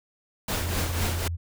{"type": "noise with tremolo", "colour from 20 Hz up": "pink", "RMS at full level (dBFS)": -27, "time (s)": [0.48, 1.28], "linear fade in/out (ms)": 5, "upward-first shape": "triangle", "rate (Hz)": 4, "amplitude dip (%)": 60}
{"type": "tone with pitch glide", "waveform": "sine", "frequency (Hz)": [85.8, 84.57], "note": ["F2", "E2"], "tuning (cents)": [-30, 45], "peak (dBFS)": -27, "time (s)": [0.56, 1.37], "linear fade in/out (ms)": 20, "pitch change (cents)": -25, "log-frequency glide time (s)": [1.17, 1.26]}
{"effects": []}